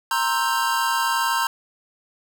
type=chord; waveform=square; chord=C dominant seventh; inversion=third; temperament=equal with one note detuned; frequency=932.3 / 1051.3 / 1318.5 / 1568 Hz; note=Bb5 / C6 / E6 / G6; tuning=0 / +8 / 0 / 0 cents; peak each=-24 / -26 / -29 / -27 dBFS; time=0.11-1.47 s; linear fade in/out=2 ms; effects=none